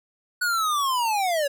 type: linear sweep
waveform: square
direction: down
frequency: 1480 to 550 Hz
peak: -22 dBFS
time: 0.41-1.48 s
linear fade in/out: 10 ms
effects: none